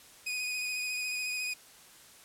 sawtooth tone with vibrato, 2489 Hz, D#7, in tune, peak -29 dBFS, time 0.26-1.54 s, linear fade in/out 10 ms, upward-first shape square, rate 14 Hz, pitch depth 16 cents each way, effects white hiss -55 dBFS RMS until 2.24 s + low-pass 12000 Hz 12 dB/octave

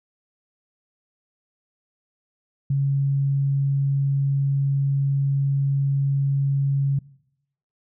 sine tone, 138.59 Hz, C#3, in tune, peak -18 dBFS, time 2.7-6.99 s, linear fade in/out 5 ms, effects noise-tail reverb RT60 0.8 s tail -22 dB re dry

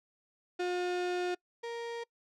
35% pulse tone pair in turn, 358 / 467.5 Hz, F4 / A#4, +43 / +5 cents, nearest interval perfect fourth, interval 462 cents, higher second, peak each -29 / -35 dBFS, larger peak first, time 0.59-1.35 / 1.63-2.04 s, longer first, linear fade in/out 10 ms, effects noise-tail reverb RT60 0.1 s tail -25 dB re dry + low-pass 5000 Hz 12 dB/octave

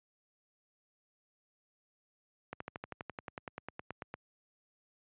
slowing click train, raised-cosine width 0.5 ms, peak -25 dBFS, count 18, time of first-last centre 2.53-4.14 s, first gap 74 ms, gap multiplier 1.03, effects high-pass 80 Hz 12 dB/octave + resampled to 8000 Hz

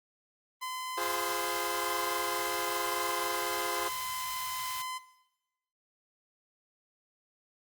sawtooth tone, 1023 Hz, C6, 39 cents flat, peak -31 dBFS, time 0.61-4.99 s, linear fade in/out 20 ms
15% pulse chord, F minor, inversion none, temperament equal, 349.2 / 415.3 / 523.3 Hz, F4 / Ab4 / C5, 0 / 0 / 0 cents, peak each -31 dBFS, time 0.97-3.89 s, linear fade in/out 10 ms
white band-stop noise, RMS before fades -41 dBFS, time 1.01-4.82 s, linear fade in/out 2 ms, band 160 to 690 Hz, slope 48 dB/octave
effects noise-tail reverb RT60 0.9 s tail -17 dB re dry + Opus 32 kbps

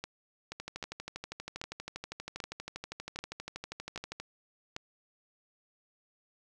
two click trains, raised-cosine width 0.2 ms, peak -22 / -20 dBFS, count 47 / 7, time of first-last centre 0.52-4.2 / 0.04-4.764 s, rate 12.5 / 1.27 Hz, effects none

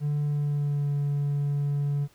triangle tone with pitch glide, 146.83 to 143.39 Hz, D3 to D3, 0 to -41 cents, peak -21 dBFS, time 0-2.08 s, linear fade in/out 50 ms, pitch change -41 cents, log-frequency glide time 0.22-0.91 s, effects tanh soft clip ceiling -18 dBFS + pink hiss -61 dBFS RMS until 2.14 s

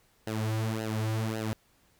sawtooth tone with flanger, 110 Hz, A2, in tune, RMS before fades -31 dBFS, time 0.27-1.53 s, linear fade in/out 0 ms, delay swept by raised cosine 0.86 to 4.46 ms, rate 1.8 Hz, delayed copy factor -0.85, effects pink hiss -66 dBFS RMS until 1.99 s

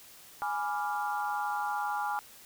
sine chord, G# diminished seventh, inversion none, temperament equal, 830.6 / 987.8 / 1174.7 / 1396.9 Hz, G#5 / B5 / D6 / F6, 0 / 0 / 0 / 0 cents, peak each -32 / -38 / -38 / -37 dBFS, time 0.42-2.19 s, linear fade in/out 0 ms, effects white hiss -53 dBFS RMS until 2.45 s

